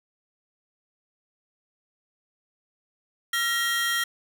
45% pulse tone cluster, 1372 / 1890 / 3220 Hz, F6 / A#6 / G7, -31 / +23 / +46 cents, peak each -30 / -26 / -28 dBFS, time 3.33-4.04 s, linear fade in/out 5 ms, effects none

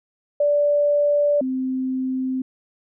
sine tone pair in turn, 583 / 259.7 Hz, D5 / C4, -13 / -13 cents, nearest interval octave + major second, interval 1400 cents, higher first, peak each -15 / -21 dBFS, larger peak first, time 0.4-1.41 / 1.41-2.42 s, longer neither, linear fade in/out 5 ms, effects none

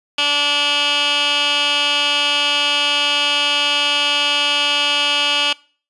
15% pulse tone with band-pass filter, 289.8 Hz, D4, 23 cents flat, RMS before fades -17 dBFS, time 0.18-5.53 s, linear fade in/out 5 ms, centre 3100 Hz, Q 2.6, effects noise-tail reverb RT60 0.4 s tail -22 dB re dry + resampled to 24000 Hz

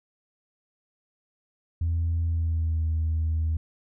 sine tone with pitch glide, 83.4 to 79.96 Hz, E2 to D#2, +21 to +48 cents, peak -21 dBFS, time 1.81-3.57 s, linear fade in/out 5 ms, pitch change -73 cents, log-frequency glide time 2.24-2.85 s, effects tanh soft clip ceiling -20 dBFS

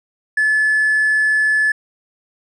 triangle tone with hard clipping, 1727 Hz, A6, 33 cents flat, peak -13 dBFS, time 0.37-1.72 s, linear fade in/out 5 ms, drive 4 dB, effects resampled to 24000 Hz

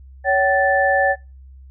sine tone cluster, 560 / 765 / 1757 Hz, C#5 / G5 / A6, +18 / -42 / -3 cents, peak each -18 dBFS, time 0.24-1.16 s, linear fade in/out 50 ms, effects noise-tail reverb RT60 0.3 s tail -25 dB re dry + added 66 Hz sine -39 dBFS peak until 1.7 s

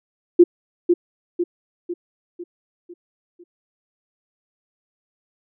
sine tone with echo, 349.2 Hz, F4, in tune, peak -5 dBFS, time 0.39-0.44 s, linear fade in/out 10 ms, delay 500 ms, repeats 6, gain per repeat -6 dB, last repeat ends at 3.44 s, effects none

